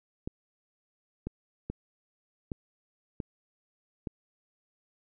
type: clicks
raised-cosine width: 3 ms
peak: -21 dBFS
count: 6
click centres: 0.275 / 1.27 / 1.7 / 2.518 / 3.202 / 4.072 s
effects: none